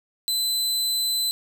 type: tone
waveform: sawtooth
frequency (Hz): 4030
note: B7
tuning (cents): +34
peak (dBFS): -19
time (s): 0.28-1.31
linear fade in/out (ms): 0
effects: none